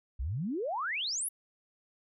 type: exponential sweep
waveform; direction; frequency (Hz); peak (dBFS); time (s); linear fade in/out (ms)
sine; up; 55 to 11840; -31; 0.19-1.29; 10
effects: none